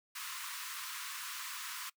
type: high-pass noise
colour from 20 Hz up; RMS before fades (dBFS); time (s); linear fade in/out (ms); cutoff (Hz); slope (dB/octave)
pink; -43; 0.15-1.9; 10; 980; 96
effects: noise-tail reverb RT60 0.1 s tail -22 dB re dry